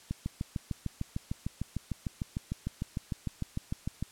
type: click train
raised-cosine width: 5 ms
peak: -20 dBFS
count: 27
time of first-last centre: 0.11-4.026 s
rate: 6.64 Hz
effects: white hiss -56 dBFS RMS until 4.11 s + low-pass 10000 Hz 12 dB/octave